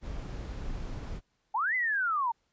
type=noise; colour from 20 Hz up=brown; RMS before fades=-37 dBFS; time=0.01-1.21 s; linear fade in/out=50 ms
type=linear two-way sweep; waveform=sine; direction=up then down; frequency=784 to 2057 to 887 Hz; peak=-26 dBFS; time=1.54-2.32 s; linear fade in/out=10 ms; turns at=1.75 s
effects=pink hiss -75 dBFS RMS until 2.52 s + resampled to 16000 Hz